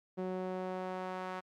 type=tone with band-pass filter sweep; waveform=sawtooth; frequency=185 Hz; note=F#3; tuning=in tune; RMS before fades=-39 dBFS; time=0.17-1.41 s; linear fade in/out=20 ms; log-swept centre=400 to 1100 Hz; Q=1.1; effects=Opus 48 kbps